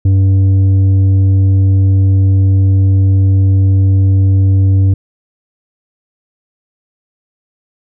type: tone with tanh clipping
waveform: sine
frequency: 96.4 Hz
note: G2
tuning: 28 cents flat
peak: -7 dBFS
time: 0.05-4.94 s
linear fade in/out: 5 ms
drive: 6 dB
effects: none